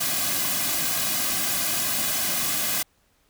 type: noise with comb filter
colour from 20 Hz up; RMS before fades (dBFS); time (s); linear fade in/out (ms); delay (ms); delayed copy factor
white; -25; 0-2.83; 10; 2.2; -0.7
effects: pink hiss -65 dBFS RMS until 3.29 s